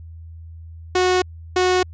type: tone pair in turn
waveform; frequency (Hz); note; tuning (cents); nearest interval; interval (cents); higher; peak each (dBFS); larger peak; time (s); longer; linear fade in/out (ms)
sawtooth; 366.2 / 366.2; F#4 / F#4; -18 / -18; unison; 0; neither; -11; neither; 0.95-1.22 / 1.56-1.83; neither; 5
effects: added 82 Hz sine -35 dBFS peak until 1.93 s + resampled to 16000 Hz